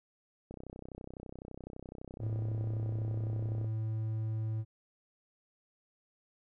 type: click train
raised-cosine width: 2 ms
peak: -31 dBFS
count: 101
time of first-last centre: 0.51-3.645 s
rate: 31.9 Hz
type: tone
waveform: triangle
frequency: 110 Hz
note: A2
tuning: in tune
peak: -30 dBFS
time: 2.19-4.65 s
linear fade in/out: 50 ms
effects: none